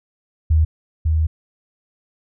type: tone pair in turn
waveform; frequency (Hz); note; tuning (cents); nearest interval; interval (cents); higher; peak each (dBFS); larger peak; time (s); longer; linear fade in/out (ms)
sine; 78.6 / 78.95; D#2 / D#2; +18 / +26; unison; 8; second; -11 / -14; first; 0.5-0.65 / 1.05-1.27; second; 10
effects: none